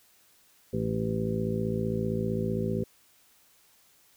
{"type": "harmonic tone with a mistuned harmonic", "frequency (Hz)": 55.4, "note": "A1", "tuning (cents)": 13, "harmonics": [1, 2, 3, 4, 5, 6, 7, 9], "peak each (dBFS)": [-43, -33, -33, -32, -43, -43, -33, -36], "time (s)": [0.73, 2.84], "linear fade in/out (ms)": 5, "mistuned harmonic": 1, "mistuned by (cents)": -26, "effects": ["white hiss -62 dBFS RMS until 4.16 s"]}